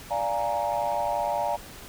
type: chord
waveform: sine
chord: Bb dominant seventh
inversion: first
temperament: equal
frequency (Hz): 587.3 / 698.5 / 830.6 / 932.3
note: D5 / F5 / Ab5 / Bb5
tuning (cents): 0 / 0 / 0 / 0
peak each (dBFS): -29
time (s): 0.1-1.57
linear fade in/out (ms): 20
effects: tanh soft clip ceiling -17 dBFS + pink hiss -44 dBFS RMS until 1.88 s